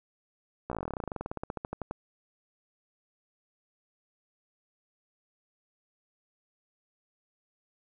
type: slowing click train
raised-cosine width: 1 ms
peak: -20 dBFS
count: 29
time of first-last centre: 0.7-1.91 s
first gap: 15 ms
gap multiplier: 1.07
effects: none